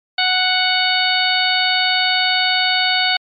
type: harmonic tone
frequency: 740 Hz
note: F#5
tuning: in tune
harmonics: 1 / 2 / 3 / 4 / 5 / 6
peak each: -21 / -21 / -21 / -21 / -21 / -21 dBFS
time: 0.18-3.17 s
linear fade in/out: 5 ms
effects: MP3 64 kbps